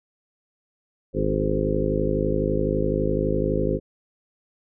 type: harmonic tone with a mistuned harmonic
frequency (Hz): 51.91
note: G#1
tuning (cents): 0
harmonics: 1 / 2 / 3 / 4 / 5 / 6 / 7 / 8 / 9 / 10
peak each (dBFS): -28 / -33 / -28 / -33 / -29 / -32 / -28 / -28 / -34 / -28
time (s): 1.13-3.8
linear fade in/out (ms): 50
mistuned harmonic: 8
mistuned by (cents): +34
effects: none